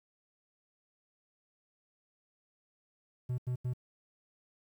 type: tone bursts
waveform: triangle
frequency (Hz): 124.8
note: B2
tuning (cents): +19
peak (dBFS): -29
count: 3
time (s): 3.29-3.736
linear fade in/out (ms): 10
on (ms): 92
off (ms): 85
effects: 11-bit